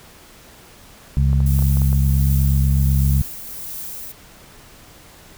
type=harmonic tone; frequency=68.1 Hz; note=C#2; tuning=30 cents flat; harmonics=1 / 2 / 3; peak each=-15 / -17 / -27 dBFS; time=1.17-3.22 s; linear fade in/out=0 ms
type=clicks; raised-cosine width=1 ms; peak=-21 dBFS; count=7; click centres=1.331 / 1.404 / 1.59 / 1.624 / 1.771 / 1.818 / 1.929 s
type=noise with tremolo; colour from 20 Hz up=violet; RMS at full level=-30 dBFS; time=1.46-4.12 s; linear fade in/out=5 ms; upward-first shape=triangle; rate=1.4 Hz; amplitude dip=40%
effects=pink hiss -45 dBFS RMS until 5.37 s